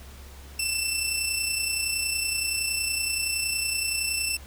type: tone with amplitude modulation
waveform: 15% pulse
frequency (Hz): 2673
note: E7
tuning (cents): +23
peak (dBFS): -16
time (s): 0.59-4.37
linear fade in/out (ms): 5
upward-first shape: sine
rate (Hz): 30.7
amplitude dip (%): 45
effects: added 68 Hz sine -43 dBFS peak until 4.46 s + pink hiss -49 dBFS RMS until 4.46 s